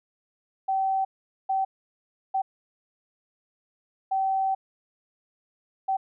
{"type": "tone bursts at uneven times", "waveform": "sine", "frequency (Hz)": 770, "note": "G5", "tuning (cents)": -31, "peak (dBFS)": -22, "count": 5, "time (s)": [[0.68, 1.05], [1.49, 1.65], [2.34, 2.42], [4.11, 4.55], [5.88, 5.97]], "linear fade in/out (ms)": 10, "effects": []}